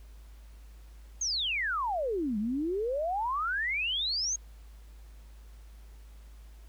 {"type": "exponential two-way sweep", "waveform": "sine", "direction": "down then up", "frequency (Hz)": [6640, 200.4, 6640], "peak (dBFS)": -28, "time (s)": [1.21, 4.36], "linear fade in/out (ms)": 5, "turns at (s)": 2.38, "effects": ["added 53 Hz sine -47 dBFS peak until 6.68 s", "pink hiss -63 dBFS RMS until 6.68 s"]}